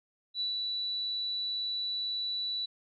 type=tone with ADSR envelope; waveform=sine; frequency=3951 Hz; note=B7; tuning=in tune; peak=-29 dBFS; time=0.34-2.66 s; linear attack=63 ms; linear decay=130 ms; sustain=-2 dB; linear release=11 ms; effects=none